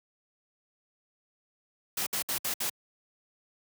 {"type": "noise bursts", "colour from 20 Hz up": "white", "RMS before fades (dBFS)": -31, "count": 5, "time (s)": [1.97, 2.698], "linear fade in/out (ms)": 5, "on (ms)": 96, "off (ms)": 62, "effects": ["high-pass 100 Hz 12 dB/octave"]}